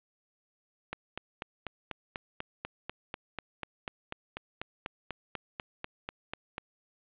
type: click train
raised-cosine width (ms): 0.3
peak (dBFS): -19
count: 24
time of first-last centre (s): 0.93-6.581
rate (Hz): 4.07
effects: resampled to 8000 Hz + 8-bit